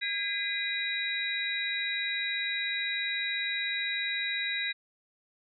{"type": "tone cluster", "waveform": "sine", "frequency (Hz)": [1634, 2027, 2442, 3844], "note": ["G#6", "B6", "D#7", "B7"], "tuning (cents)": [-29, 45, -33, -48], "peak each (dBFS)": [-36, -34, -37, -33], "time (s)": [0.01, 4.73], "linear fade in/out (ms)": 20, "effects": []}